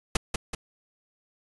pink noise with echo, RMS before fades -22 dBFS, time 0.15-0.17 s, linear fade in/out 5 ms, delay 190 ms, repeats 2, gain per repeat -5 dB, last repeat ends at 0.55 s, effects resampled to 24000 Hz

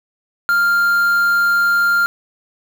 triangle tone with quantisation, 1396.9 Hz, F6, in tune, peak -10 dBFS, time 0.49-2.06 s, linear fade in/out 0 ms, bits 5, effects none

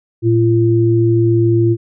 sine tone pair together, 114.3 / 341.7 Hz, A#2 / F4, -34 / -38 cents, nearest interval octave + perfect fifth, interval 1896 cents, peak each -12 dBFS, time 0.22-1.77 s, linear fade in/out 50 ms, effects none

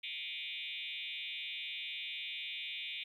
sine tone with frequency modulation, 2960 Hz, F#7, in tune, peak -39 dBFS, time 0.03-3.04 s, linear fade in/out 10 ms, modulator 148 Hz, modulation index 5.1, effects 12-bit

